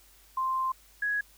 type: tone pair in turn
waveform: sine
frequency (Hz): 1046.5 / 1668.4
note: C6 / G#6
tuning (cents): 0 / +7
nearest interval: minor sixth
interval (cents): 807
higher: second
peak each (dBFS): -26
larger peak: neither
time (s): 0.37-0.72 / 1.02-1.21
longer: first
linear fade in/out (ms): 5
effects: added 50 Hz sine -61 dBFS peak until 1.37 s + white hiss -59 dBFS RMS until 1.37 s